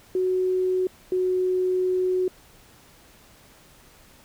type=tone pair in turn; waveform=sine; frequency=370 / 368.3 Hz; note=F#4 / F#4; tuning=0 / -8 cents; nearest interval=unison; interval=8 cents; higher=first; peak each=-20 / -20 dBFS; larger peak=neither; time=0.15-0.87 / 1.12-2.28 s; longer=second; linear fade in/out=2 ms; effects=pink hiss -53 dBFS RMS until 4.24 s